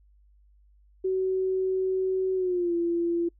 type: tone with pitch glide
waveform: sine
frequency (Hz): 376.5 to 341.3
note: F#4 to F4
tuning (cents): +30 to -40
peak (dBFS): -23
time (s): 1.04-3.29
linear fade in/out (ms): 10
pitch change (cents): -170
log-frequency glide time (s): 2.35-2.74
effects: noise-tail reverb RT60 0.1 s tail -26 dB re dry + added 50 Hz sine -56 dBFS peak until 3.39 s